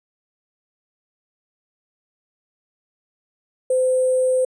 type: tone with sample-and-hold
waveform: sine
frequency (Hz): 512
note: C5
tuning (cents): -38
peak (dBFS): -15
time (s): 3.7-4.45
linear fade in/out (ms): 5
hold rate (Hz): 8820
effects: resampled to 22050 Hz